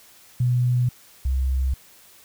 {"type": "tone pair in turn", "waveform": "sine", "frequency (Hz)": [123.6, 65.47], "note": ["B2", "C2"], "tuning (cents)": [2, 2], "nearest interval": "major seventh", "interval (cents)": 1100, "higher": "first", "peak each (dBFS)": [-17, -19], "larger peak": "first", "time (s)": [[0.4, 0.89], [1.25, 1.74]], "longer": "neither", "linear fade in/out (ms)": 5, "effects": ["white hiss -51 dBFS RMS until 2.24 s"]}